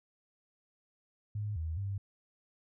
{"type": "tone with pitch steps", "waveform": "sine", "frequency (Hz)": [104.7, 80.2, 98.9], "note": ["G#2", "E2", "G2"], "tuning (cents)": [15, -47, 16], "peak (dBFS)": -33, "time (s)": [1.35, 1.98], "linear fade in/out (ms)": 5, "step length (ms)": 210, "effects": []}